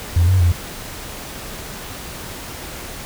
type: tone with pitch steps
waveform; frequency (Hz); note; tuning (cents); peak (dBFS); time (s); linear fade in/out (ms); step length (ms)
triangle; 86.2 / 93.4 / 86.8; F2 / F#2 / F2; -22 / +17 / -10; -7; 0.16-0.52; 5; 120
effects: tanh soft clip ceiling -8 dBFS + pink hiss -32 dBFS RMS until 3.05 s